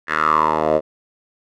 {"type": "tone with band-pass filter sweep", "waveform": "10% pulse", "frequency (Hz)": 77.78, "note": "D#2", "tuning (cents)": 0, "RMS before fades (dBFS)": -17, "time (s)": [0.07, 0.81], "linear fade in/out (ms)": 50, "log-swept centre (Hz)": [1700, 570], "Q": 6.5, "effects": []}